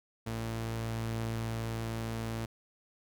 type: tone pair together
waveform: sawtooth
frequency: 57.01 / 113.5 Hz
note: A#1 / A#2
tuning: -38 / -46 cents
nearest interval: octave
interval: 1192 cents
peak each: -39 / -30 dBFS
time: 0.26-2.46 s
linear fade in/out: 10 ms
effects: none